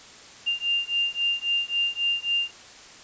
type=beating tone pair; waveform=sine; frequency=2794 / 2797.7 Hz; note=F7 / F7; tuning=0 / +2 cents; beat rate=3.7 Hz; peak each=-26 dBFS; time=0.46-2.51 s; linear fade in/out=20 ms; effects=white hiss -46 dBFS RMS until 3.03 s + resampled to 16000 Hz